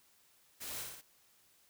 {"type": "noise with echo", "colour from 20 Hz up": "white", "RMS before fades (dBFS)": -44, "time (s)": [0.6, 0.84], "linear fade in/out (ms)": 20, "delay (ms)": 59, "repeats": 3, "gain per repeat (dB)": -3, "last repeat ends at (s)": 1.017, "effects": ["white hiss -68 dBFS RMS until 1.69 s"]}